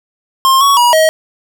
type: tone with pitch steps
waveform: square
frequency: 1062 / 1118 / 963 / 634 Hz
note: C6 / C#6 / B5 / D#5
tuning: +25 / +14 / -44 / +32 cents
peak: -7 dBFS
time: 0.45-1.09 s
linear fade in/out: 0 ms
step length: 160 ms
effects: none